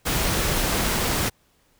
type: noise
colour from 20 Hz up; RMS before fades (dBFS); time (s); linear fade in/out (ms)
pink; -23; 0.05-1.3; 20
effects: pink hiss -63 dBFS RMS until 1.79 s